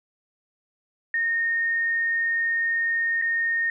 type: tone with dropouts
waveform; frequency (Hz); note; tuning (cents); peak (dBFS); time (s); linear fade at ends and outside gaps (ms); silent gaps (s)
sine; 1842; A#6; -21; -21; 1.14-3.7; 2; 3.216-3.221
effects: none